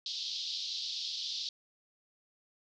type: band-pass noise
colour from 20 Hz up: pink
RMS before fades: -38 dBFS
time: 0.06-1.49 s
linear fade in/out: 2 ms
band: 3400 to 5200 Hz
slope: 48 dB/octave
effects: none